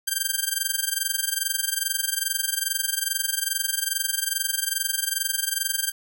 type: tone with amplitude modulation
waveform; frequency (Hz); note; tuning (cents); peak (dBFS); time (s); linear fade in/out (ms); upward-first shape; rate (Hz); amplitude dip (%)
5% pulse; 1582; G6; +15; -9; 0.07-5.92; 10; sine; 22.4; 85
effects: none